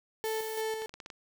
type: tone with tremolo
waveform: 35% pulse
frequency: 440 Hz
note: A4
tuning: in tune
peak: -29 dBFS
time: 0.24-0.86 s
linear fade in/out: 0 ms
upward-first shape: square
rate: 3 Hz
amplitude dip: 40%
type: noise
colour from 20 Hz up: blue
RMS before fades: -45 dBFS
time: 0.25-0.61 s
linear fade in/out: 0 ms
type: clicks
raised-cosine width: 0.2 ms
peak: -26 dBFS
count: 6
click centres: 0.82 / 0.894 / 0.94 / 1.002 / 1.061 / 1.102 s
effects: none